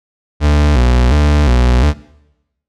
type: tone with vibrato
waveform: 40% pulse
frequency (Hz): 67.4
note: C#2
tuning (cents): -48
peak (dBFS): -7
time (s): 0.4-1.94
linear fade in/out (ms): 50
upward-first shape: square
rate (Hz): 1.4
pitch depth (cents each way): 160
effects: noise-tail reverb RT60 0.9 s tail -21 dB re dry + low-pass 6000 Hz 12 dB/octave